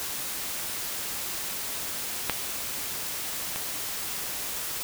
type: clicks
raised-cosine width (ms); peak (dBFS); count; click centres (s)
0.3; -8 / -16; 2; 2.297 / 3.56
effects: white hiss -33 dBFS RMS until 4.83 s